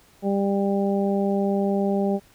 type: harmonic tone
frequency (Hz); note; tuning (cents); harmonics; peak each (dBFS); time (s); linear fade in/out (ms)
198.3; G3; +20; 1 / 2 / 3 / 4; -22 / -25 / -28 / -31; 0.22-2.2; 50
effects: pink hiss -56 dBFS RMS until 2.34 s